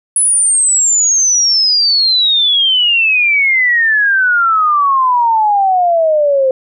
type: exponential sweep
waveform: sine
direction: down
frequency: 10290 to 517 Hz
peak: -8 dBFS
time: 0.16-6.51 s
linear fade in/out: 2 ms
effects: none